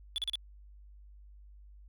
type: tone bursts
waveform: triangle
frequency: 3448 Hz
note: A7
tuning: 36 cents flat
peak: -29 dBFS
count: 4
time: 0.16-0.355 s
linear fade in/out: 0 ms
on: 21 ms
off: 37 ms
effects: added 50 Hz sine -51 dBFS peak until 1.88 s